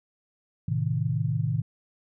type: chord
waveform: sine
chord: A diminished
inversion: none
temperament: equal with one note detuned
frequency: 110 / 130.81 / 157.1 Hz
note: A2 / C3 / Eb3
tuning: 0 / 0 / +17 cents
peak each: -28 dBFS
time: 0.68-1.62 s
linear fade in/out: 5 ms
effects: none